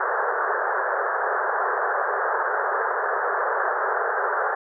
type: band-pass noise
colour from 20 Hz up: white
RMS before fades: -24 dBFS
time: 0-4.55 s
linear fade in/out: 5 ms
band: 390 to 1700 Hz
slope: 96 dB/octave
effects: none